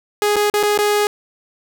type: tone with dropouts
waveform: sawtooth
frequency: 415.3 Hz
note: G#4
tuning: in tune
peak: -10 dBFS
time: 0.22-1.07 s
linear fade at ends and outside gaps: 1 ms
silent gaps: 0.359-0.365 / 0.499-0.539 / 0.629-0.634 / 0.777-0.788 s
effects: none